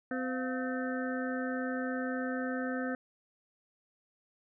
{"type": "harmonic tone with a mistuned harmonic", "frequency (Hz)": 256.5, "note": "C4", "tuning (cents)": -34, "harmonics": [1, 2, 3, 5, 6, 7], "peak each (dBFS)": [-34, -38, -43, -45, -41, -44], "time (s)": [0.11, 2.95], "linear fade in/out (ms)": 2, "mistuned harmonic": 3, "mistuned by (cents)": -150, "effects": []}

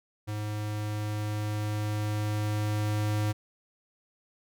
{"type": "tone with level ramp", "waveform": "square", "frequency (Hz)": 105.6, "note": "G#2", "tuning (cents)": 29, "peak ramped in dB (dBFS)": [-32, -26], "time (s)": [0.27, 3.33], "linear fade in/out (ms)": 20, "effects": []}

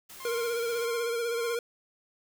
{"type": "noise", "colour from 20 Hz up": "white", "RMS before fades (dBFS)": -47, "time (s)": [0.09, 0.86], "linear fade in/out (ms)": 10}
{"type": "tone with tremolo", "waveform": "sawtooth", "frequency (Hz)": 1058, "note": "C6", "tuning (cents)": 19, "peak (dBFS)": -35, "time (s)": [0.2, 1.55], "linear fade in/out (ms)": 2, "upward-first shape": "sine", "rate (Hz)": 1.7, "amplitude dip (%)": 85}
{"type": "tone with vibrato", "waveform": "square", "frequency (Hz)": 467.7, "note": "A#4", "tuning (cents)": 6, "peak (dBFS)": -29, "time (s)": [0.25, 1.59], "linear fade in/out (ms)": 2, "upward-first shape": "sine", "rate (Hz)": 16, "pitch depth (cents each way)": 41}
{"effects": []}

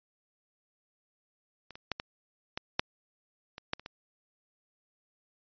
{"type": "clicks", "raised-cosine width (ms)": 0.2, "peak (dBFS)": [-28, -27, -13, -17, -16, -7, -24, -12, -30, -23], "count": 10, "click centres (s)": [1.707, 1.755, 1.917, 1.999, 2.575, 2.795, 3.581, 3.734, 3.796, 3.861], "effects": ["resampled to 11025 Hz"]}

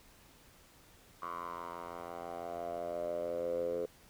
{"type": "tone with band-pass filter sweep", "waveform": "10% pulse", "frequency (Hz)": 86, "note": "F2", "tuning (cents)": -26, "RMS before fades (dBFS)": -39, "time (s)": [1.22, 3.86], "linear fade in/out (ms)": 5, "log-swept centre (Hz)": [1100, 470], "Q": 8.1, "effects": ["pink hiss -61 dBFS RMS until 4.09 s"]}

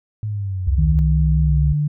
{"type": "linear sweep", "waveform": "sine", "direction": "down", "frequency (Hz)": [108.3, 76.2], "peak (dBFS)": -21, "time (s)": [0.23, 0.99], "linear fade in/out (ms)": 0}
{"type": "tone with vibrato", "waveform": "sine", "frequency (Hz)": 65.41, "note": "C2", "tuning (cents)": 0, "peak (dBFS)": -15, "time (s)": [0.67, 1.73], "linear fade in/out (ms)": 5, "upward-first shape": "triangle", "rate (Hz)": 4.3, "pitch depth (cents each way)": 55}
{"type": "tone with pitch glide", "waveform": "sine", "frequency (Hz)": [155.9, 148.17], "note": ["D#3", "D3"], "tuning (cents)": [4, 16], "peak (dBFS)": -16, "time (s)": [0.78, 1.88], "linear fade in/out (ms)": 10, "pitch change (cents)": -88, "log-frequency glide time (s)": [1.4, 1.62]}
{"effects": []}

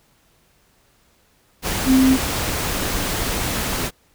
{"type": "tone in noise", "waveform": "sine", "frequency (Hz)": 262.1, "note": "C4", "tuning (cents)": 3, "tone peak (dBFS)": -11, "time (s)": [1.85, 2.18], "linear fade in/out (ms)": 50, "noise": "pink", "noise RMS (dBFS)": -23, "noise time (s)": [1.62, 3.91], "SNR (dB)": 9, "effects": ["pink hiss -59 dBFS RMS until 4.14 s"]}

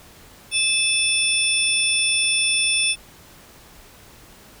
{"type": "tone cluster", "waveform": "sine", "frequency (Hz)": [2612, 3481, 5350, 9270], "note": ["E7", "A7", "E8", "D9"], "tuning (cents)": [-17, -19, 25, -24], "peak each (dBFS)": [-21, -23, -26, -23], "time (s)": [0.51, 2.96], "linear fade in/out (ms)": 50, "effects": ["pink hiss -47 dBFS RMS until 4.6 s"]}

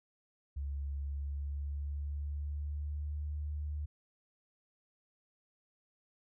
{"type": "tone with pitch glide", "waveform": "sine", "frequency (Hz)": [70.2, 74.37], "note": ["C#2", "D2"], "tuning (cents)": [22, 22], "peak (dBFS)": -35, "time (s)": [0.56, 3.86], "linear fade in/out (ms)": 10, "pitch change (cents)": 100, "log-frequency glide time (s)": [0.96, 3.26], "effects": []}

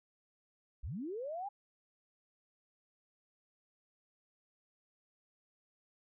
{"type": "linear sweep", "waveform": "sine", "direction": "up", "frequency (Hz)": [38.89, 830], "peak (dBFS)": -38, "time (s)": [0.83, 1.49], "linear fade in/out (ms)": 10, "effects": []}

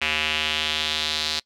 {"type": "tone with band-pass filter sweep", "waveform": "square", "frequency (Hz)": 77.2, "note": "D#2", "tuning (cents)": -13, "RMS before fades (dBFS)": -25, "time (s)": [0.01, 1.4], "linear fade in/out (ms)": 10, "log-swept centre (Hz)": [2600, 4200], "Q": 3.3, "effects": ["noise-tail reverb RT60 0.1 s tail -23 dB re dry"]}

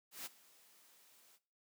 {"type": "noise with ADSR envelope", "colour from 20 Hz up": "white", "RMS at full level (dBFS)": -44, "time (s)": [0.11, 1.39], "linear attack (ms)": 150, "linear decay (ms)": 18, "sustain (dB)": -22, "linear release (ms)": 42, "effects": ["noise-tail reverb RT60 0.4 s tail -18 dB re dry", "high-pass 200 Hz 12 dB/octave"]}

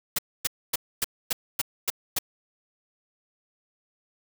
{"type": "noise bursts", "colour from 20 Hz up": "white", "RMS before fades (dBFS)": -25, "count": 8, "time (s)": [0.16, 2.188], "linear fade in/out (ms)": 5, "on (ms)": 26, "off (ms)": 260, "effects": []}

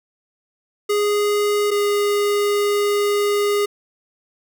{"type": "tone pair in turn", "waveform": "square", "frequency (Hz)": [413.5, 410.2], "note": ["G#4", "G#4"], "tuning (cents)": [-8, -21], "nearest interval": "unison", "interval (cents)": 13, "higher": "first", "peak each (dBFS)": [-17, -17], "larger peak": "neither", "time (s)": [[0.89, 1.71], [1.71, 3.66]], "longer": "second", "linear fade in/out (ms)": 10, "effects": []}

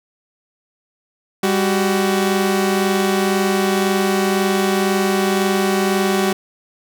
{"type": "tone pair together", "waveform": "sawtooth", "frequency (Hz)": [198.72, 375.5], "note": ["G3", "F#4"], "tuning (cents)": [24, 26], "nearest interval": "major seventh", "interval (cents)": 1102, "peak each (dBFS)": -14, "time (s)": [1.43, 6.33], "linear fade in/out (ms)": 5, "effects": []}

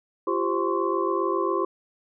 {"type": "tone cluster", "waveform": "sine", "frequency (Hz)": [344.6, 392, 523, 1045, 1122], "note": ["F4", "G4", "C5", "C6", "C#6"], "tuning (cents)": [-23, 0, -1, -2, 21], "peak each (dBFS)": [-27, -27, -31, -28, -31], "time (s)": [0.27, 1.65], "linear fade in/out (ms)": 5, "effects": []}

